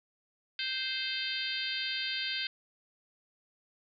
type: harmonic tone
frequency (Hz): 522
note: C5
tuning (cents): -4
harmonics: 3 / 4 / 5 / 6 / 7 / 8 / 9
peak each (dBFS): -40 / -41 / -40 / -38 / -39 / -41 / -40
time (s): 0.59-2.47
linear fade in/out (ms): 2
effects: none

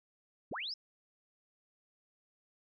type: linear sweep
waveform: sine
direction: up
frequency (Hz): 71.4 to 5440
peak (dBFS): -37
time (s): 0.51-0.74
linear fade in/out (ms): 5
effects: none

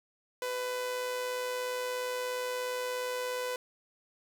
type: tone with amplitude modulation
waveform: sawtooth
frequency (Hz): 500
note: B4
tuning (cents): +21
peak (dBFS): -27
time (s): 0.42-3.56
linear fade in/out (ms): 2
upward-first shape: sine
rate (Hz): 117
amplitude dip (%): 35
effects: none

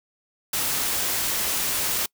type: noise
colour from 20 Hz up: white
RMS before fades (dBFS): -25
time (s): 0.53-2.06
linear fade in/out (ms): 5
effects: noise-tail reverb RT60 0.1 s tail -26 dB re dry

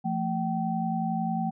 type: tone cluster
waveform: sine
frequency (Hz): 172.2 / 223.2 / 768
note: F3 / A3 / G5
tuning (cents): -24 / +25 / -36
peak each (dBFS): -30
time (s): 0.04-1.51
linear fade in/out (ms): 20
effects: none

